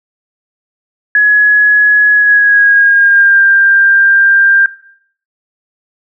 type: tone with pitch glide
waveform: sine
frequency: 1685 to 1590.4 Hz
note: G#6 to G6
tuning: +25 to +25 cents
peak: -4 dBFS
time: 1.15-4.66 s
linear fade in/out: 2 ms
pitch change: -100 cents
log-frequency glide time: 2.12-3.42 s
effects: noise-tail reverb RT60 0.6 s tail -17 dB re dry